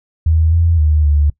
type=tone with pitch steps; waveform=sine; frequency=80.2 / 83.7 / 76.5 / 73.5 Hz; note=E2 / E2 / D#2 / D2; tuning=-47 / +27 / -29 / +2 cents; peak=-9 dBFS; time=0.26-1.3 s; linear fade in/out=5 ms; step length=260 ms; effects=noise-tail reverb RT60 0.1 s tail -21 dB re dry